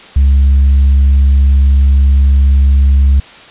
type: tone with tanh clipping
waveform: sine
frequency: 68.5 Hz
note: C#2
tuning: 20 cents flat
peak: -5 dBFS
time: 0.16-3.2 s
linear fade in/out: 5 ms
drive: 1 dB
effects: white hiss -35 dBFS RMS until 3.5 s + resampled to 8000 Hz